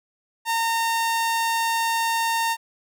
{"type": "tone", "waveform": "sawtooth", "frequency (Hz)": 915, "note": "A#5", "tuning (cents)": -32, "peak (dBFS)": -17, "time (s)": [0.45, 2.57], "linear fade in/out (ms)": 50, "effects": []}